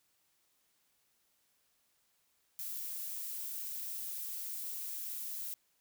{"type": "noise", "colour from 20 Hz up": "violet", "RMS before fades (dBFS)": -41, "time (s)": [2.59, 5.54], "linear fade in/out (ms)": 0, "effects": ["white hiss -75 dBFS RMS until 5.8 s"]}